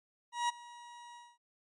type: tone with ADSR envelope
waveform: 40% pulse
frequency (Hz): 956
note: A#5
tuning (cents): +43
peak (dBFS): -27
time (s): 0.32-1.38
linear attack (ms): 170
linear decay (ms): 15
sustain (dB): -21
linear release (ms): 230
effects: low-pass 9000 Hz 12 dB/octave + MP3 48 kbps